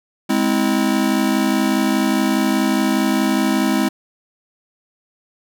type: chord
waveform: square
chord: Ab augmented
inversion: none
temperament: just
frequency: 207.7 / 259.6 / 324.5 Hz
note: Ab3 / C4 / E4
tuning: 0 / -13 / -27 cents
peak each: -20 / -20 / -21 dBFS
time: 0.29-3.89 s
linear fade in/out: 10 ms
effects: none